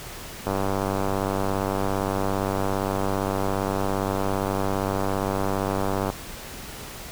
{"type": "click train", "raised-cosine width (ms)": 1, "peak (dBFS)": -11, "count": 550, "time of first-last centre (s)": [0.47, 6.101], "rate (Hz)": 97.5, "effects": ["pink hiss -38 dBFS RMS until 7.11 s"]}